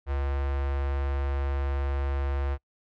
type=tone with notch filter; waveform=square; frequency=69.3 Hz; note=C#2; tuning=in tune; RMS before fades=-28 dBFS; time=0.06-2.58 s; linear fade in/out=50 ms; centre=210 Hz; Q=0.93; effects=noise-tail reverb RT60 0.1 s tail -26 dB re dry + low-pass 2000 Hz 12 dB/octave